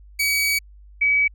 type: tone pair in turn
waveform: sawtooth / sine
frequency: 2271 / 2279 Hz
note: C#7 / C#7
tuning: +41 / +47 cents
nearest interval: unison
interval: 6 cents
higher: second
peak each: -15 dBFS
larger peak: neither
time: 0.19-0.59 / 1.01-1.28 s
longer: first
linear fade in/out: 10 ms
effects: added 50 Hz sine -43 dBFS peak until 1.34 s